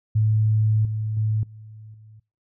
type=tone with level steps; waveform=sine; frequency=108.4 Hz; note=A2; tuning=25 cents flat; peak=-16 / -23 / -19 / -39 / -44 dBFS; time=0.15-2.2 s; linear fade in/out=10 ms; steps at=0.85 / 1.17 / 1.43 / 1.94 s; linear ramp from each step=2 ms; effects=noise-tail reverb RT60 0.3 s tail -23 dB re dry